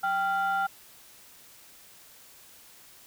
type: tone pair together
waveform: sine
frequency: 784 / 1388.9 Hz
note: G5 / F6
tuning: 0 / -10 cents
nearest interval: minor seventh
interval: 990 cents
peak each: -25 / -26 dBFS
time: 0.03-0.67 s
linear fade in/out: 10 ms
effects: tanh soft clip ceiling -21 dBFS + white hiss -53 dBFS RMS until 3.06 s